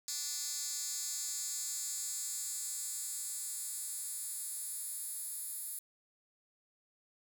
10% pulse tone with high-pass filter sweep, 293.7 Hz, D4, in tune, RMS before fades -40 dBFS, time 0.08-5.79 s, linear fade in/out 2 ms, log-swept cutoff 6000 to 11000 Hz, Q 2.5, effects none

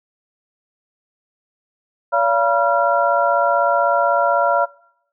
sine tone cluster, 570 / 686 / 965 / 1376 Hz, C#5 / F5 / B5 / F6, +48 / -31 / -40 / -26 cents, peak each -19 dBFS, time 2.12-4.66 s, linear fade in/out 20 ms, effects noise-tail reverb RT60 0.7 s tail -22 dB re dry

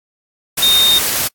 sine tone in noise, 3679 Hz, A#7, 24 cents flat, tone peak -9 dBFS, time 0.62-0.99 s, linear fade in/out 10 ms, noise white, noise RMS -17 dBFS, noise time 0.57-1.28 s, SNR +5 dB, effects noise-tail reverb RT60 0.1 s tail -25 dB re dry + AAC 64 kbps

